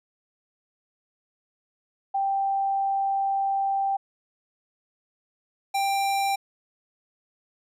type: tone pair in turn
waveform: sine / square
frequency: 785 / 789 Hz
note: G5 / G5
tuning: +2 / +11 cents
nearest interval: unison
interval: 9 cents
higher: second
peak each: -22 / -23 dBFS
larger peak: first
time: 2.14-3.97 / 5.74-6.36 s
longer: first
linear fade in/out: 10 ms
effects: resampled to 32000 Hz